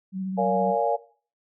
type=tone with vibrato; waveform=sine; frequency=189.1 Hz; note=F#3; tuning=38 cents sharp; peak=-27 dBFS; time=0.12-0.75 s; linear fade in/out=50 ms; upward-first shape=square; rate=15 Hz; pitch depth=19 cents each way
type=chord; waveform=sine; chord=Bb minor seventh; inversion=none; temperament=equal with one note detuned; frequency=466.2 / 569 / 698.5 / 830.6 Hz; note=Bb4 / Db5 / F5 / Ab5; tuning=0 / +45 / 0 / 0 cents; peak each=-26 dBFS; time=0.37-0.97 s; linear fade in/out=20 ms
effects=noise-tail reverb RT60 0.4 s tail -17 dB re dry